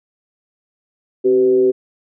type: tone with frequency modulation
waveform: sine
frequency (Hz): 382.9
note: G4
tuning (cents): -41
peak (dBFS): -10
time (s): 1.24-1.72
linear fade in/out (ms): 20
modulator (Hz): 118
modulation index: 0.47
effects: none